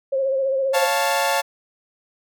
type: tone with vibrato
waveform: sine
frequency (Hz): 537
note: C5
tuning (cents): +45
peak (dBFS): -18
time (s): 0.12-0.87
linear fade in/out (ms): 10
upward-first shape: sine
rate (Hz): 15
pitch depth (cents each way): 41
type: chord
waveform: sawtooth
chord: Db augmented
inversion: none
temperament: equal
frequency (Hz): 554.4 / 698.5 / 880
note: Db5 / F5 / A5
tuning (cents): 0 / 0 / 0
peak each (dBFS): -19 / -20 / -18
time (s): 0.73-1.42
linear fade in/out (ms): 20
effects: none